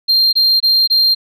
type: tone bursts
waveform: sine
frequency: 4186 Hz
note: C8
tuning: in tune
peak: -6 dBFS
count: 4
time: 0.08-1.149 s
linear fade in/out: 20 ms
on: 250 ms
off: 23 ms
effects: tanh soft clip ceiling -8 dBFS